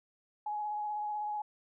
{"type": "tone with vibrato", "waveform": "sine", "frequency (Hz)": 840, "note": "G#5", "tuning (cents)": 19, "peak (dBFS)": -33, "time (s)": [0.46, 1.42], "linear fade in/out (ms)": 5, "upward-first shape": "sine", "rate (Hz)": 16, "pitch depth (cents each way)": 17, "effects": []}